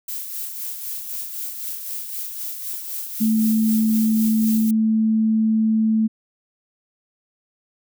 violet noise with tremolo, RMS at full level -28 dBFS, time 0.08-4.71 s, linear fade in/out 5 ms, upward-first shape sine, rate 3.9 Hz, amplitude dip 45%
sine tone, 220 Hz, A3, in tune, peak -15 dBFS, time 3.2-6.08 s, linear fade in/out 20 ms
effects none

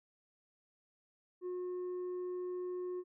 sine tone with tanh clipping, 361.4 Hz, F#4, 41 cents flat, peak -38 dBFS, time 1.41-3.04 s, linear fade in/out 50 ms, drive 3 dB, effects none

